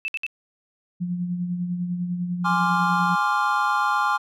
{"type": "tone bursts", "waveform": "sine", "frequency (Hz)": 2637, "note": "E7", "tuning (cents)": 0, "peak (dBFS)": -24, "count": 3, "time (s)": [0.05, 0.265], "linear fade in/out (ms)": 0, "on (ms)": 31, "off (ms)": 61}
{"type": "tone with tremolo", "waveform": "sine", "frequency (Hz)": 177.1, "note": "F3", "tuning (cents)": 24, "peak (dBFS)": -22, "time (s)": [1, 3.16], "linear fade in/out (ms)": 20, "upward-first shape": "sine", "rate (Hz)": 10, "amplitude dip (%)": 45}
{"type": "chord", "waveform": "triangle", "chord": "D half-diminished seventh", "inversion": "second", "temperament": "equal", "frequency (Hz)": [830.6, 1046.5, 1174.7, 1396.9], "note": ["Ab5", "C6", "D6", "F6"], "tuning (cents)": [0, 0, 0, 0], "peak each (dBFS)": -23, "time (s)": [2.44, 4.18], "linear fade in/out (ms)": 20}
{"effects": []}